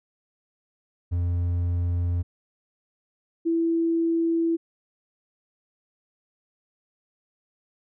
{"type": "tone pair in turn", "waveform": ["triangle", "sine"], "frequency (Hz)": [87.31, 331.7], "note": ["F2", "E4"], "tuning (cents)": [0, 11], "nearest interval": "octave + major seventh", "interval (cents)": 2311, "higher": "second", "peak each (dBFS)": -20, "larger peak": "neither", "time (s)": [[1.11, 2.23], [3.45, 4.57]], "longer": "neither", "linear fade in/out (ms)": 20, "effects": []}